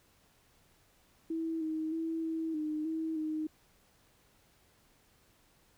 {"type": "tone with pitch steps", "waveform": "sine", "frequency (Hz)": [325.6, 315.3, 325.7, 323.3, 306.3, 320.8, 310.8], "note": ["E4", "D#4", "E4", "E4", "D#4", "E4", "D#4"], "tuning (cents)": [-21, 23, -21, -34, -27, -47, -2], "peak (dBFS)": -32, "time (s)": [1.3, 3.47], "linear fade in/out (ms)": 5, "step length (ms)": 310, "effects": ["pink hiss -67 dBFS RMS until 5.77 s"]}